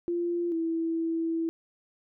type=tone pair in turn; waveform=sine; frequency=345.5 / 328.7 Hz; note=F4 / E4; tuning=-19 / -5 cents; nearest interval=minor second; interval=86 cents; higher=first; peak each=-26 dBFS; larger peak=neither; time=0.08-0.52 / 0.52-1.49 s; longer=second; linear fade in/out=0 ms; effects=none